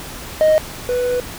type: tone pair in turn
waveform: triangle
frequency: 622.3 / 493.9 Hz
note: D#5 / B4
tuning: 0 / 0 cents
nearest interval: major third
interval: 400 cents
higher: first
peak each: -7 / -14 dBFS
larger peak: first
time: 0.41-0.58 / 0.89-1.2 s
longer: second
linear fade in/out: 0 ms
effects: tanh soft clip ceiling -3 dBFS + pink hiss -32 dBFS RMS until 1.38 s